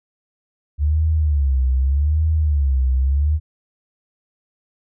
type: tone with vibrato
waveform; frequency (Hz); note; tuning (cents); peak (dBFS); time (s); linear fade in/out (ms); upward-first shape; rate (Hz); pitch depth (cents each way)
sine; 71.4; D2; -48; -14; 0.78-3.4; 50; sine; 0.83; 180
effects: none

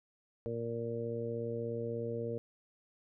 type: harmonic tone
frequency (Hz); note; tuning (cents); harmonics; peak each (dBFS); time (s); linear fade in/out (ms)
116.54; A#2; 0; 1 / 2 / 3 / 4 / 5; -41 / -43 / -45 / -37 / -45; 0.46-2.38; 0
effects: none

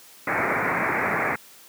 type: low-pass noise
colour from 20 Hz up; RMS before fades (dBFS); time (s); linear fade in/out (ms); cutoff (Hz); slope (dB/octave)
white; -24; 0.27-1.36; 5; 2300; 96
effects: white hiss -49 dBFS RMS until 1.68 s + high-pass 150 Hz 12 dB/octave

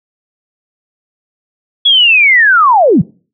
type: linear sweep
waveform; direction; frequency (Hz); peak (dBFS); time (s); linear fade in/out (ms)
sine; down; 3400 to 123.47; -4; 1.85-3.02; 10
effects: noise-tail reverb RT60 0.4 s tail -24 dB re dry

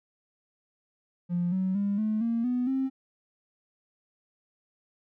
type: tone with pitch steps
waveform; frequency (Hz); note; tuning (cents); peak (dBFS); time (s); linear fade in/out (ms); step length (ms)
triangle; 175.2 / 187.77 / 201.3 / 215.7 / 231.2 / 247.8 / 265.6; F3 / F#3 / G3 / A3 / A#3 / B3 / C4; +6 / +26 / +46 / -34 / -14 / +6 / +26; -21; 1.29-2.9; 50; 230
effects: tanh soft clip ceiling -22 dBFS

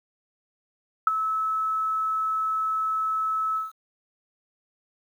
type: tone with ADSR envelope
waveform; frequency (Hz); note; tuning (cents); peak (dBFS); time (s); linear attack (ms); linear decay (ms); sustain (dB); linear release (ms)
sine; 1300; E6; -24; -12; 1.07-3.72; 3; 16; -11; 160
effects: 9-bit

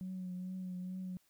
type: tone with vibrato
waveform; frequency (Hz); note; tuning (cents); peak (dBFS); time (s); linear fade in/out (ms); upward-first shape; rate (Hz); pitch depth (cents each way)
sine; 183.8; F#3; -11; -38; 0.01-1.17; 0; triangle; 2.3; 34
effects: tanh soft clip ceiling -35 dBFS + white hiss -73 dBFS RMS until 1.29 s

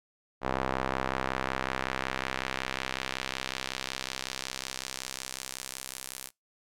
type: tone with band-pass filter sweep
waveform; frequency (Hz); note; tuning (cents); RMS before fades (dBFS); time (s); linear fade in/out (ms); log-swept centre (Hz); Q
sawtooth; 65.41; C2; 0; -35; 0.41-6.31; 50; 910 to 11000; 0.91
effects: noise-tail reverb RT60 0.2 s tail -25 dB re dry

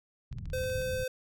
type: low-pass noise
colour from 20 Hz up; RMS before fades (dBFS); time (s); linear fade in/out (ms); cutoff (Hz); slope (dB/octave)
white; -38; 0.31-1.04; 10; 130; 24
type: clicks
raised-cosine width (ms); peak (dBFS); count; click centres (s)
0.2; -37; 9; 0.327 / 0.385 / 0.456 / 0.501 / 0.534 / 0.585 / 0.639 / 0.699 / 0.817
type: tone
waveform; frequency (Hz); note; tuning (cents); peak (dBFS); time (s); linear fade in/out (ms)
square; 514; C5; -31; -32; 0.53-1.08; 5
effects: none

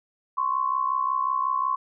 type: tone pair together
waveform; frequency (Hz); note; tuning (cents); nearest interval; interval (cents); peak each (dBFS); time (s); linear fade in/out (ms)
sine; 1040 / 1105.5; C6 / C#6; -11 / -5; minor second; 106; -25; 0.37-1.76; 10
effects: none

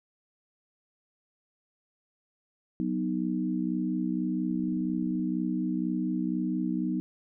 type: chord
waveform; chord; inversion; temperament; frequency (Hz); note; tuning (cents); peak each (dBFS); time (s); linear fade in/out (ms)
sine; B major; second; equal; 185 / 246.9 / 311.1; F#3 / B3 / D#4; 0 / 0 / 0; -31; 2.8-7; 0
type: click train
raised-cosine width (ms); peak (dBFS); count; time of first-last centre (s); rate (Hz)
3; -40; 17; 4.51-5.197; 23.3
effects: none

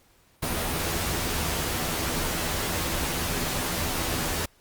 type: noise with comb filter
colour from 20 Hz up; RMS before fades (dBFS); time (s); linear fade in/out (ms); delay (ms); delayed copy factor
pink; -28; 0.42-4.46; 10; 12; +0.55
effects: pink hiss -61 dBFS RMS until 4.6 s + Opus 48 kbps

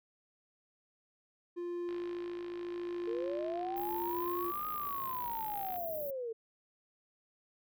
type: tone with tremolo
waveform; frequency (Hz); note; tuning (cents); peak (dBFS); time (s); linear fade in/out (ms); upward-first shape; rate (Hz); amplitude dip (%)
triangle; 349.2; F4; 0; -33; 1.56-4.52; 20; triangle; 0.82; 40
type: click train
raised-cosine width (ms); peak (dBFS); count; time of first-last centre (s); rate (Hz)
0.3; -35; 210; 1.89-5.76; 54
type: linear two-way sweep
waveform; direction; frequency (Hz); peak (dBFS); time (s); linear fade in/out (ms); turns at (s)
sine; up then down; 440 to 1244.5 to 440; -36; 3.07-6.33; 10; 4.68
type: band-stop noise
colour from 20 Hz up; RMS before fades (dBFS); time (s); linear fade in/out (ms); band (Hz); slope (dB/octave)
white; -44; 3.76-6.11; 10; 480 to 12000; 96
effects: none

